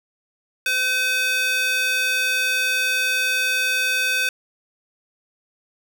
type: tone with high-pass filter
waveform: square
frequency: 510 Hz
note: C5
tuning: 44 cents flat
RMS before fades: -21 dBFS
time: 0.66-4.29 s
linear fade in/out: 2 ms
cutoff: 2000 Hz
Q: 3.6
effects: none